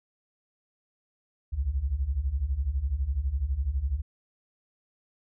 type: beating tone pair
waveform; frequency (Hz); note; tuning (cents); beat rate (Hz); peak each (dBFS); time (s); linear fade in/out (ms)
sine; 60.4 / 72.4; B1 / D2; -38 / -24; 12; -30 / -27; 1.52-4.02; 20
effects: none